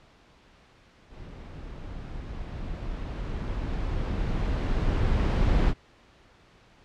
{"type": "noise with level ramp", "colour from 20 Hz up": "brown", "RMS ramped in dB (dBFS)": [-42, -21], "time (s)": [1.09, 5.74], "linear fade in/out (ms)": 50, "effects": ["pink hiss -57 dBFS RMS until 6.84 s", "low-pass 4000 Hz 12 dB/octave"]}